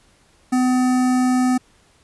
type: tone with notch filter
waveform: square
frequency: 253 Hz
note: B3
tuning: 42 cents sharp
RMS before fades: -17 dBFS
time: 0.52-1.58 s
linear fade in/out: 10 ms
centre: 3300 Hz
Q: 0.7
effects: pink hiss -56 dBFS RMS until 2.03 s + resampled to 24000 Hz